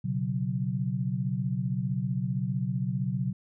sine chord, B suspended second, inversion none, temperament just, 123.47 / 138.9 / 185.21 Hz, B2 / C#3 / F#3, 0 / +4 / +2 cents, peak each -31 dBFS, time 0.04-3.33 s, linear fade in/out 10 ms, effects none

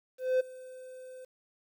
triangle tone with ADSR envelope, 513 Hz, C5, 34 cents flat, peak -20 dBFS, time 0.18-1.25 s, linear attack 220 ms, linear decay 13 ms, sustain -22 dB, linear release 6 ms, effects 10-bit

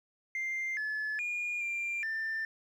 sine tone with pitch steps, 2096 / 1722 / 2429 / 2379 / 1785 Hz, C7 / A6 / D#7 / D7 / A6, +2 / -38 / -42 / +22 / +24 cents, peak -30 dBFS, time 0.35-2.45 s, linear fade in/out 2 ms, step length 420 ms, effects tanh soft clip ceiling -30 dBFS + 11-bit

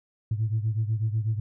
sine beating tone pair, 107.7 / 115.8 Hz, A2 / A#2, -37 / -11 cents, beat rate 8.1 Hz, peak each -24 / -28 dBFS, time 0.31-1.4 s, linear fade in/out 5 ms, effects tanh soft clip ceiling -18 dBFS

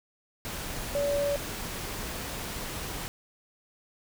sine tone in noise, 571 Hz, D5, 49 cents flat, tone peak -25 dBFS, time 0.95-1.36 s, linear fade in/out 0 ms, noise pink, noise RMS -36 dBFS, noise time 0.45-3.08 s, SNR +8 dB, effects none

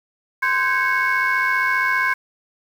sine tone cluster, 1039 / 1539 / 1634 / 2201 Hz, C6 / G6 / G#6 / C#7, -12 / -32 / -29 / -13 cents, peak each -21 dBFS, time 0.42-2.14 s, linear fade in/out 10 ms, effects tanh soft clip ceiling -11 dBFS + 7-bit

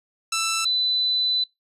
10% pulse / sine tone pair in turn, 1328 / 4000 Hz, E6 / B7, +12 / +21 cents, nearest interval octave + perfect fifth, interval 1909 cents, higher second, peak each -14 / -19 dBFS, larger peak first, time 0.32-0.65 / 0.65-1.44 s, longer second, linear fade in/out 5 ms, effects noise-tail reverb RT60 0.2 s tail -24 dB re dry + resampled to 32000 Hz

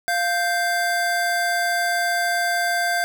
square tone pair together, 698.5 / 1568.1 Hz, F5 / G6, 0 / 0 cents, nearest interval octave + major second, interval 1400 cents, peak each -23 dBFS, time 0.08-3.04 s, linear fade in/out 0 ms, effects none

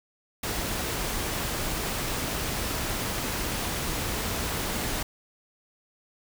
pink noise, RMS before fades -30 dBFS, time 0.43-5.03 s, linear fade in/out 5 ms, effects none

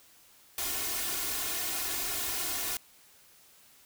white noise with comb filter, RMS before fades -33 dBFS, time 0.58-2.77 s, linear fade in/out 2 ms, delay 2.8 ms, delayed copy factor +0.8, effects white hiss -59 dBFS RMS until 3.85 s

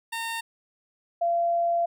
15% pulse / sine tone pair in turn, 914 / 684.7 Hz, A#5 / F5, -34 / -34 cents, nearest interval perfect fourth, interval 500 cents, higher first, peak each -23 / -21 dBFS, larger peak second, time 0.12-0.41 / 1.21-1.86 s, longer second, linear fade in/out 10 ms, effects none

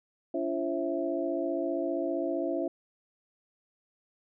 sine tone cluster, 285.2 / 340.4 / 536 / 660 Hz, C#4 / F4 / C5 / E5, +49 / -44 / +42 / +2 cents, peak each -34 / -32 / -36 / -33 dBFS, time 0.34-2.68 s, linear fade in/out 5 ms, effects none

